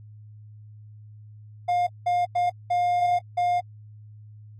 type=tone bursts at uneven times; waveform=triangle; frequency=709 Hz; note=F5; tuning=26 cents sharp; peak=-18 dBFS; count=5; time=1.68-1.87 / 2.06-2.25 / 2.35-2.5 / 2.7-3.19 / 3.37-3.6 s; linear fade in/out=10 ms; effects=added 106 Hz sine -43 dBFS peak until 4.59 s + AAC 32 kbps